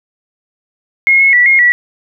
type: tone with pitch steps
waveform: sine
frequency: 2156 / 2179 / 1955 / 2146 / 1943 Hz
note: C#7 / C#7 / B6 / C7 / B6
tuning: -49 / -30 / -18 / +43 / -29 cents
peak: -5 dBFS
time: 1.07-1.72 s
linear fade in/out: 0 ms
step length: 130 ms
effects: none